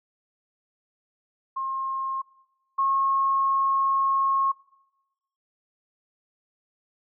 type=tone pair in turn; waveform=sine; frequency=1069 / 1085.8 Hz; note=C6 / C#6; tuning=+37 / -36 cents; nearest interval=unison; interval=27 cents; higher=second; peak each=-26 / -20 dBFS; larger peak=second; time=1.56-2.22 / 2.78-4.52 s; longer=second; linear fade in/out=10 ms; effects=noise-tail reverb RT60 1.0 s tail -21 dB re dry